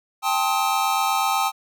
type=chord; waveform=square; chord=A half-diminished seventh; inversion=third; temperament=just; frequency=792 / 880 / 1056 / 1267.2 Hz; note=G5 / A5 / C6 / Eb6; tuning=+18 / 0 / +16 / +31 cents; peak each=-24 / -26 / -30 / -25 dBFS; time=0.22-1.52 s; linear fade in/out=50 ms; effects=none